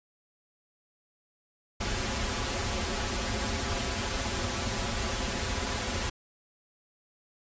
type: noise with comb filter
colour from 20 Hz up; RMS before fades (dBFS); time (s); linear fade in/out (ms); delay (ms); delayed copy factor
pink; -31; 1.8-6.1; 10; 6.5; -0.9
effects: resampled to 16000 Hz